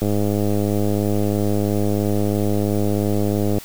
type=click train; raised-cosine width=2 ms; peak=-8 dBFS; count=368; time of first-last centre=0.02-3.583 s; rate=103 Hz; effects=white hiss -39 dBFS RMS until 3.64 s